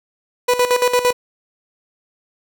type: tone with tremolo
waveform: 30% pulse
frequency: 493.3 Hz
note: B4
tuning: 2 cents flat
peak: -9 dBFS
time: 0.48-1.13 s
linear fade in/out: 10 ms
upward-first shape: square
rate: 8.8 Hz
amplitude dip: 70%
effects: none